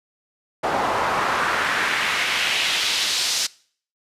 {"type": "noise with band-pass filter sweep", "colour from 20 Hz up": "pink", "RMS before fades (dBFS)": -22, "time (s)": [0.63, 3.47], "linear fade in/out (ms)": 10, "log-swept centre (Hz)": [740, 5300], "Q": 1.6, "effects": ["noise-tail reverb RT60 0.5 s tail -22 dB re dry", "resampled to 32000 Hz"]}